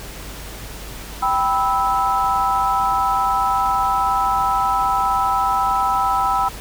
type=chord; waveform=sine; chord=E minor; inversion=first; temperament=equal with one note detuned; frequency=784 / 987.8 / 1307.1 Hz; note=G5 / B5 / E6; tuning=0 / 0 / -15 cents; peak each=-20 dBFS; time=1.22-6.49 s; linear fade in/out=10 ms; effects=added 50 Hz sine -35 dBFS peak until 6.6 s + pink hiss -35 dBFS RMS until 6.6 s